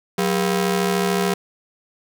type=ring-modulated tone; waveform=sawtooth; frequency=293.7 Hz; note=D4; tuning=in tune; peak=-11 dBFS; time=0.18-1.34 s; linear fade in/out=5 ms; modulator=110 Hz; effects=none